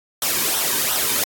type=noise with flanger; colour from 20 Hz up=white; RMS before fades=-20 dBFS; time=0.22-1.24 s; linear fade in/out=2 ms; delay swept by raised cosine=0.42 to 1.52 ms; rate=2.8 Hz; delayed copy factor=-0.6; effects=AAC 64 kbps